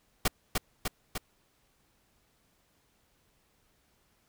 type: noise with echo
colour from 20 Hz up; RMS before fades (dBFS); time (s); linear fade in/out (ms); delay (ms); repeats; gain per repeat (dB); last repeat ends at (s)
pink; -25; 0.25-0.28; 5; 300; 3; -3; 1.18
effects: pink hiss -70 dBFS RMS until 4.28 s